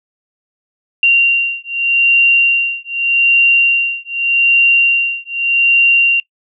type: beating tone pair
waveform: sine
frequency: 2765 / 2765.83 Hz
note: F7 / F7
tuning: -18 / -17 cents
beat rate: 0.83 Hz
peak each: -12 dBFS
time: 1.03-6.2 s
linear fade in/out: 2 ms
effects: noise-tail reverb RT60 0.1 s tail -22 dB re dry